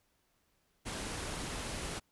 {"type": "low-pass noise", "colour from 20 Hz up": "pink", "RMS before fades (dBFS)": -40, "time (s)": [0.85, 2], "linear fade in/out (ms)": 20, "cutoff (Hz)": 11000, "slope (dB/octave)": 96, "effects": ["pink hiss -75 dBFS RMS until 2.11 s"]}